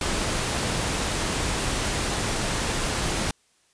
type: noise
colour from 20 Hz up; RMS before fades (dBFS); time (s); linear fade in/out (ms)
pink; -26; 0.01-3.31; 2
effects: white hiss -64 dBFS RMS until 3.73 s + resampled to 22050 Hz